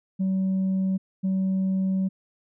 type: tone pair in turn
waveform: sine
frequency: 190 / 190 Hz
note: F#3 / F#3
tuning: +46 / +46 cents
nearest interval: unison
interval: 0 cents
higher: neither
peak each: -19 dBFS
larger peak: neither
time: 0.19-0.98 / 1.23-2.09 s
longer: second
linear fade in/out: 20 ms
effects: tanh soft clip ceiling -20 dBFS